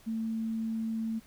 sine tone, 223.7 Hz, A3, 29 cents sharp, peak -30 dBFS, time 0.06-1.2 s, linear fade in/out 20 ms, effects pink hiss -59 dBFS RMS until 1.26 s

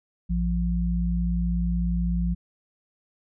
sine tone pair together, 58.2 / 174.6 Hz, A#1 / F3, -2 / 0 cents, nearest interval octave + perfect fifth, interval 1902 cents, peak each -24 / -25 dBFS, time 0.29-2.35 s, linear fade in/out 20 ms, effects none

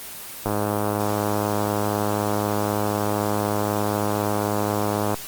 click train, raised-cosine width 1 ms, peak -9 dBFS, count 488, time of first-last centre 0.46-5.143 s, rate 104 Hz, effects white hiss -36 dBFS RMS until 5.27 s + Opus 24 kbps

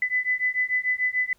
sine beating tone pair, 2000 / 2006.8 Hz, B6 / B6, +21 / +27 cents, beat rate 6.8 Hz, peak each -25 dBFS, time 0.02-1.33 s, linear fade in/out 2 ms, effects pink hiss -64 dBFS RMS until 1.38 s

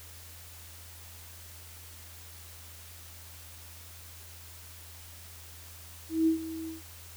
sine tone with ADSR envelope, 322.7 Hz, E4, 37 cents flat, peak -20 dBFS, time 6.09-6.82 s, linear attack 180 ms, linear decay 110 ms, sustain -15 dB, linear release 140 ms, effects added 84 Hz sine -50 dBFS peak until 7.16 s + white hiss -50 dBFS RMS until 7.16 s

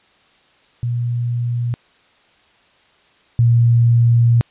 sine tone pair in turn, 120 / 117.94 Hz, B2 / A#2, -49 / +21 cents, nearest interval unison, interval 30 cents, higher first, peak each -17 / -9 dBFS, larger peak second, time 0.83-1.74 / 3.39-4.41 s, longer second, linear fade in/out 0 ms, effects white hiss -54 dBFS RMS until 4.5 s + resampled to 8000 Hz

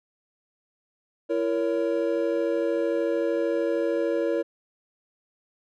triangle chord, A# diminished, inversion second, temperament just, 335.6 / 466.2 / 559.4 Hz, E4 / A#4 / C#5, +31 / 0 / +16 cents, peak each -25 dBFS, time 1.29-4.43 s, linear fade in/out 20 ms, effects none

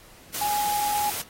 sine tone in noise, 830.6 Hz, G#5, in tune, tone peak -23 dBFS, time 0.41-1.1 s, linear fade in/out 5 ms, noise white, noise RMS -31 dBFS, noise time 0.34-1.22 s, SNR +5 dB, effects pink hiss -51 dBFS RMS until 1.29 s + AAC 48 kbps

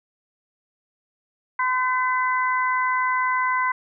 sine tone cluster, 1020 / 1528 / 2014 Hz, C6 / G6 / B6, -44 / -45 / +33 cents, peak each -21 / -27 / -26 dBFS, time 1.59-3.72 s, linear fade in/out 5 ms, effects none

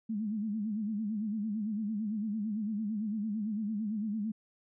sine tone with vibrato, 212.9 Hz, G#3, 43 cents sharp, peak -31 dBFS, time 0.09-4.32 s, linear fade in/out 10 ms, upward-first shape sine, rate 8.9 Hz, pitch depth 100 cents each way, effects none

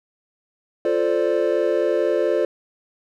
triangle chord, D minor seventh, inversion first, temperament equal, 349.2 / 440 / 523.3 / 587.3 Hz, F4 / A4 / C5 / D5, 0 / 0 / 0 / 0 cents, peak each -21 dBFS, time 0.85-2.45 s, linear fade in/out 2 ms, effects none

